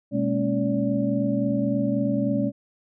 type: tone cluster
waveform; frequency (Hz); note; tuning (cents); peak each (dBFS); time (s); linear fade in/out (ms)
sine; 124.3 / 207.8 / 231.4 / 277.2 / 576; B2 / G#3 / A#3 / C#4 / D5; +12 / +1 / -13 / 0 / -34; -30 / -25 / -30 / -25 / -29; 0.11-2.52; 50
effects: none